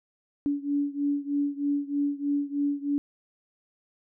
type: beating tone pair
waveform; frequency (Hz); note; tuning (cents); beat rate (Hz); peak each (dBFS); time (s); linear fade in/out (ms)
sine; 284.9 / 288.1; C#4 / D4; +48 / -33; 3.2; -27 / -29; 0.46-2.98; 0
effects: none